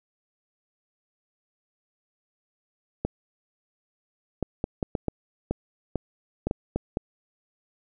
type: clicks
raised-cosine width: 2 ms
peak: -12 dBFS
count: 12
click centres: 3.05 / 4.427 / 4.641 / 4.828 / 4.952 / 5.083 / 5.51 / 5.957 / 6.47 / 6.511 / 6.76 / 6.971 s
effects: none